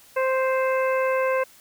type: harmonic tone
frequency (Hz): 523.3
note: C5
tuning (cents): 0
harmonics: 1 / 2 / 3 / 4 / 5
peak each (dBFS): -21 / -27 / -31 / -33 / -35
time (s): 0.16-1.44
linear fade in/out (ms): 10
effects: white hiss -52 dBFS RMS until 1.6 s